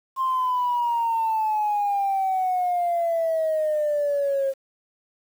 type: exponential sweep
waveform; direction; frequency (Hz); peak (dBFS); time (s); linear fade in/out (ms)
sine; down; 1061 to 537; -19; 0.16-4.54; 50
effects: tanh soft clip ceiling -17 dBFS + 8-bit